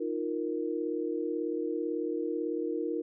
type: chord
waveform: sine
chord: Eb suspended second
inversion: none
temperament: equal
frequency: 311.1 / 349.2 / 466.2 Hz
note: Eb4 / F4 / Bb4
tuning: 0 / 0 / 0 cents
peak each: -34 dBFS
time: 0-3.02 s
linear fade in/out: 10 ms
effects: none